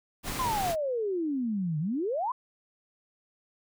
pink noise, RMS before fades -34 dBFS, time 0.23-0.76 s, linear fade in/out 50 ms
sine exponential two-way sweep, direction down then up, 1066 to 146.83 to 1066 Hz, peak -27 dBFS, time 0.39-2.32 s, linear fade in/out 5 ms, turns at 1.79 s
effects none

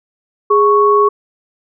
sine tone pair together, 413.3 / 1108.7 Hz, G#4 / C#6, -8 / 0 cents, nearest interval octave + perfect fourth, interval 1708 cents, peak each -10 dBFS, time 0.5-1.09 s, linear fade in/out 10 ms, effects none

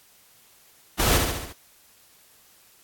pink noise with echo, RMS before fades -21 dBFS, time 0.99-1.18 s, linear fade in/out 10 ms, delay 70 ms, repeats 5, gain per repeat -4 dB, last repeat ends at 1.53 s, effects white hiss -56 dBFS RMS until 2.83 s + AAC 64 kbps

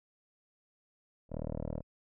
10% pulse tone with low-pass filter, 38.89 Hz, D#1, in tune, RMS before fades -38 dBFS, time 1.29-1.83 s, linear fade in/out 50 ms, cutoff 570 Hz, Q 2.1, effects none

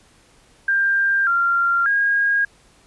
sine tone with pitch steps, 1592 / 1384 / 1631 Hz, G6 / F6 / G#6, +26 / -16 / -32 cents, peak -15 dBFS, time 0.68-2.45 s, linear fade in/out 5 ms, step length 590 ms, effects pink hiss -54 dBFS RMS until 2.86 s + resampled to 24000 Hz

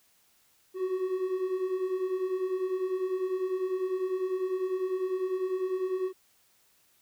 triangle beating tone pair, 364.3 / 374.3 Hz, F#4 / F#4, -27 / +20 cents, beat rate 10 Hz, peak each -33 / -27 dBFS, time 0.74-6.13 s, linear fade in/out 50 ms, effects white hiss -66 dBFS RMS until 7.01 s

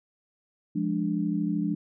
sine chord, D diminished, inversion first, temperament equal, 174.61 / 207.7 / 293.7 Hz, F3 / Ab3 / D4, 0 / 0 / 0 cents, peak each -29 dBFS, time 0.75-1.75 s, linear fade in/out 10 ms, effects none

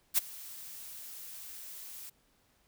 blue noise with ADSR envelope, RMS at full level -24 dBFS, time 0.14-2.1 s, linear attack 37 ms, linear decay 17 ms, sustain -22 dB, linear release 11 ms, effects pink hiss -70 dBFS RMS until 2.67 s

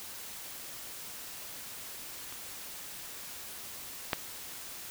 clicks, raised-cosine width 0.3 ms, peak -29 / -11 dBFS, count 2, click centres 2.325 / 4.132 s, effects white hiss -44 dBFS RMS until 4.9 s

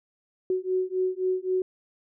sine beating tone pair, 369.4 / 373.2 Hz, F#4 / F#4, -3 / +15 cents, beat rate 3.8 Hz, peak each -27 / -27 dBFS, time 0.5-1.62 s, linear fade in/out 2 ms, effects none

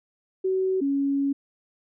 sine tone pair in turn, 377.3 / 278.2 Hz, F#4 / C#4, +34 / +6 cents, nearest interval perfect fourth, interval 528 cents, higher first, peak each -21 dBFS, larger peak neither, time 0.44-0.81 / 0.81-1.33 s, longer second, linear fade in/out 10 ms, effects none

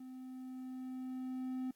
triangle tone with level ramp, 257.1 Hz, C4, 30 cents flat, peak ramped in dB -45 to -34 dBFS, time 0-1.71 s, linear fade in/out 5 ms, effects white hiss -75 dBFS RMS until 1.75 s + AAC 64 kbps

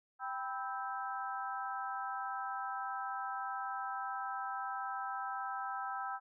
harmonic tone with a mistuned harmonic, 261.6 Hz, C4, in tune, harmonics 3 / 4 / 5 / 6, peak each -41 / -44 / -41 / -46 dBFS, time 0.19-6.2 s, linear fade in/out 50 ms, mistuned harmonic 4, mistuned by -93 cents, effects none

